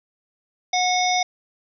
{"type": "harmonic tone", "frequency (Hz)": 729, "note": "F#5", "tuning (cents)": -26, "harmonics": [1, 3, 5, 7, 8], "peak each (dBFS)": [-20, -25, -27, -28, -29], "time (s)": [0.73, 1.23], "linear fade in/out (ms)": 5, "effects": []}